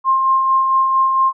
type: tone with tremolo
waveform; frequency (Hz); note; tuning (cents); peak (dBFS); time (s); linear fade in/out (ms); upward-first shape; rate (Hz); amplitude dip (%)
sine; 1060; C6; +22; -10; 0.04-1.33; 50; sine; 4.4; 35
effects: none